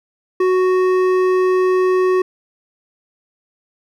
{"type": "tone with hard clipping", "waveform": "triangle", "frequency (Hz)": 370, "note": "F#4", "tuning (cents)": 0, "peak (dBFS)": -14, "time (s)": [0.4, 2.22], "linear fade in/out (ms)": 5, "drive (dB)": 14, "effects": []}